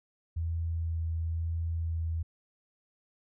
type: tone with vibrato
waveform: sine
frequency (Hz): 82.41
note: E2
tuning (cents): 0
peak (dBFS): -29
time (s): 0.36-2.23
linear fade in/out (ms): 10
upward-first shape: sine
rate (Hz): 1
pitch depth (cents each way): 11
effects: none